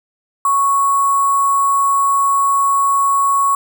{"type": "tone with sample-and-hold", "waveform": "sine", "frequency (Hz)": 1108.7, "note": "C#6", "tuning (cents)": 0, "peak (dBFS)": -11, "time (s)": [0.45, 3.55], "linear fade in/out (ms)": 2, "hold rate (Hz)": 8820, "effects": []}